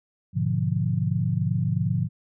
sine chord, G# diminished seventh, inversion none, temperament equal with one note detuned, 103.83 / 123.97 / 146.83 / 174.61 Hz, G#2 / B2 / D3 / F3, 0 / +7 / 0 / 0 cents, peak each -27 dBFS, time 0.33-2.09 s, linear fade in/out 50 ms, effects none

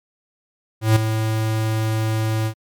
square tone with ADSR envelope, 110.1 Hz, A2, 2 cents sharp, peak -10 dBFS, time 0.81-2.54 s, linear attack 150 ms, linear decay 8 ms, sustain -9 dB, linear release 80 ms, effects MP3 96 kbps

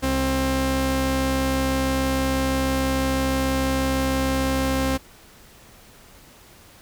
sawtooth tone pair together, 66.2 / 264.8 Hz, C2 / C4, +21 / +21 cents, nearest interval 2 octaves, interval 2400 cents, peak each -21 / -17 dBFS, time 0.02-4.98 s, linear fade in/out 20 ms, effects pink hiss -49 dBFS RMS until 6.81 s

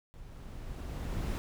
brown noise with level ramp, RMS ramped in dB -50 to -31 dBFS, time 0.14-1.38 s, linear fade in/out 0 ms, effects none

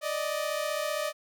sawtooth tone pair together, 587 / 622.4 Hz, D5 / D#5, -1 / 0 cents, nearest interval minor second, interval 101 cents, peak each -28 dBFS, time 0.01-1.13 s, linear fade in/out 50 ms, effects none

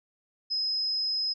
sine tone, 5090 Hz, D#8, 39 cents sharp, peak -26 dBFS, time 0.5-1.34 s, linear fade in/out 20 ms, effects none

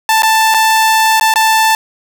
sawtooth tone with dropouts, 883 Hz, A5, 6 cents sharp, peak -4 dBFS, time 0.09-1.75 s, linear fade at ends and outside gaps 1 ms, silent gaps 0.222-0.232 / 0.541-0.545 / 1.198-1.21 / 1.339-1.358 s, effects none

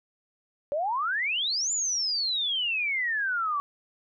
sine exponential two-way sweep, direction up then down, 554.4 to 7200 to 1123 Hz, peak -25 dBFS, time 0.72-3.6 s, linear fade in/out 0 ms, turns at 1.72 s, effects none

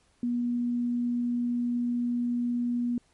sine tone, 241.2 Hz, B3, 41 cents flat, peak -25 dBFS, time 0.23-2.98 s, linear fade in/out 2 ms, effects pink hiss -66 dBFS RMS until 3.13 s + MP3 48 kbps

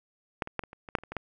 clicks, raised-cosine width 0.5 ms, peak -13 / -24 / -14 / -26 / -30 / -27 / -9 / -27 / -30 / -23 / -17 dBFS, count 11, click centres 0.422 / 0.474 / 0.593 / 0.637 / 0.731 / 0.888 / 0.952 / 0.986 / 1.036 / 1.12 / 1.167 s, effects none

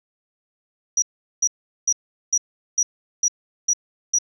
sine tone bursts, 5810 Hz, F#8, 32 cents flat, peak -14 dBFS, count 8, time 0.97-4.186 s, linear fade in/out 5 ms, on 52 ms, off 400 ms, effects tanh soft clip ceiling -11 dBFS

